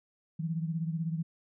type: beating tone pair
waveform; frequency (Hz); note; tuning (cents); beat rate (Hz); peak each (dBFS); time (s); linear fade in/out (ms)
sine; 161.3 / 177.3; E3 / F3; -37 / +26; 16; -31 / -37; 0.39-1.23; 10
effects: none